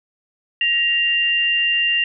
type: tone pair together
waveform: sine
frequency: 1893 / 2787 Hz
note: A#6 / F7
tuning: +26 / -4 cents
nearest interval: perfect fifth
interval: 670 cents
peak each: -22 / -16 dBFS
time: 0.61-2.04 s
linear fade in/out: 2 ms
effects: none